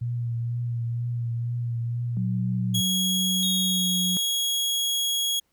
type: tone with vibrato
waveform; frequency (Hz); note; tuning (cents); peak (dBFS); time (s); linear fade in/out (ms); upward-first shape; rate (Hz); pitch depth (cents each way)
sine; 118.6; A#2; +30; -25; 0.01-2.81; 10; triangle; 2.1; 30
type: tone with pitch glide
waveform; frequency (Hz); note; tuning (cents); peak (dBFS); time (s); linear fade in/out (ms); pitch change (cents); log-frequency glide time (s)
sine; 185 to 180.57; F#3 to F#3; 0 to -42; -26; 2.17-4.17; 0; -42; 3.65-3.89
type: tone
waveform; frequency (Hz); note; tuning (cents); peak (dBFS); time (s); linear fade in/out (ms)
sawtooth; 3317; G#7; -3; -20; 2.74-5.4; 10
type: tone with exponential decay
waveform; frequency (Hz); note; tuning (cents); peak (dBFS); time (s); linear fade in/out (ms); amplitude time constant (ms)
triangle; 3700; A#7; -14; -26; 3.43-5.09; 0; 360
effects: pink hiss -71 dBFS RMS until 5.52 s